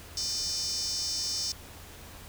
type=tone with high-pass filter; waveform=5% pulse; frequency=605 Hz; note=D#5; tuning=49 cents flat; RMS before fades=-32 dBFS; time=0.17-1.52 s; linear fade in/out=2 ms; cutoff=5300 Hz; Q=5.4; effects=added 82 Hz sine -51 dBFS peak until 2.28 s + pink hiss -48 dBFS RMS until 2.28 s